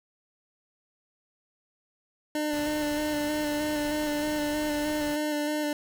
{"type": "tone with vibrato", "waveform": "25% pulse", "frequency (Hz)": 298.9, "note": "D4", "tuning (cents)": 31, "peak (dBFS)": -23, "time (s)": [2.35, 5.73], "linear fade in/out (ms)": 2, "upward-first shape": "square", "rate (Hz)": 3.2, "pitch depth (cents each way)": 18}
{"type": "noise", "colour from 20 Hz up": "pink", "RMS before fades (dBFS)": -42, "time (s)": [2.53, 5.16], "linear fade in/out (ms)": 2}
{"effects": []}